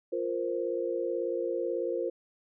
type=chord; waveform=sine; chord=F suspended fourth; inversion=none; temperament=just; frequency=349.2 / 465.6 / 523.8 Hz; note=F4 / Bb4 / C5; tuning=0 / -2 / +2 cents; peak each=-33 dBFS; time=0.12-2.1 s; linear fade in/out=10 ms; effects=none